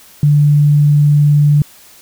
sine tone, 146.83 Hz, D3, in tune, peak -6 dBFS, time 0.23-1.62 s, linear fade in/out 2 ms, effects white hiss -42 dBFS RMS until 2.01 s

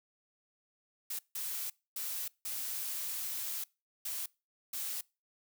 blue noise bursts at uneven times, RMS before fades -38 dBFS, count 6, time 1.1-1.19 / 1.35-1.7 / 1.96-2.28 / 2.45-3.64 / 4.05-4.26 / 4.73-5.01 s, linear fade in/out 5 ms, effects noise-tail reverb RT60 0.3 s tail -25 dB re dry

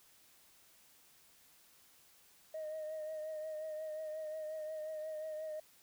sine tone with vibrato, 622.3 Hz, D#5, in tune, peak -38 dBFS, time 2.54-5.6 s, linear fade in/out 5 ms, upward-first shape triangle, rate 5.6 Hz, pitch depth 37 cents each way, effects tanh soft clip ceiling -37 dBFS + white hiss -65 dBFS RMS until 5.82 s

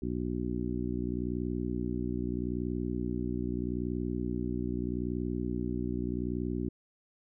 harmonic tone, 60.8 Hz, B1, 26 cents flat, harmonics 1 / 2 / 3 / 4 / 5 / 6, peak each -38 / -39 / -38 / -36 / -37 / -39 dBFS, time 0.02-6.69 s, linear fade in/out 5 ms, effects none

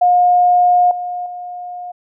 sine tone with level steps, 715 Hz, F5, 41 cents sharp, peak -8 / -20 / -25 dBFS, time 0.01-1.92 s, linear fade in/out 10 ms, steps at 0.91 / 1.26 s, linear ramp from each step 2 ms, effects none

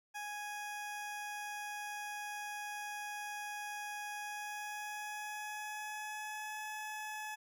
20% pulse tone with pitch glide, 830.6 to 854.4 Hz, G#5 to G#5, 0 to +49 cents, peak -36 dBFS, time 0.14-7.36 s, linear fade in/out 20 ms, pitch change +49 cents, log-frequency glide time 4.13-6.62 s, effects none

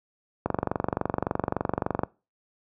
click train, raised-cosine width 1 ms, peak -10 dBFS, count 38, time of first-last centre 0.46-2.034 s, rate 23.5 Hz, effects noise-tail reverb RT60 0.3 s tail -22 dB re dry + high-pass 80 Hz 12 dB/octave

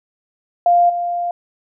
sine tone with level steps, 698.5 Hz, F5, in tune, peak -9 / -18 dBFS, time 0.66-1.31 s, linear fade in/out 2 ms, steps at 0.89 s, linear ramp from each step 10 ms, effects none

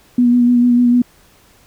sine tone with vibrato, 243 Hz, B3, 28 cents flat, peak -8 dBFS, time 0.18-1.02 s, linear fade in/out 5 ms, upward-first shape sine, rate 6.7 Hz, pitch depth 22 cents each way, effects pink hiss -50 dBFS RMS until 1.66 s

